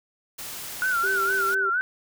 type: noise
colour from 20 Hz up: white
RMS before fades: -36 dBFS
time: 0.38-1.55 s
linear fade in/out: 10 ms
type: tone with vibrato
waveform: sine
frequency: 1441 Hz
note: F#6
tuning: 46 cents flat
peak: -21 dBFS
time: 0.82-1.81 s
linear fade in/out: 0 ms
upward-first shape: sine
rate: 4.3 Hz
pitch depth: 110 cents each way
type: tone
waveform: sine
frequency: 391.2 Hz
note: G4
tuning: 4 cents flat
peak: -30 dBFS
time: 1.03-1.7 s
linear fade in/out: 10 ms
effects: none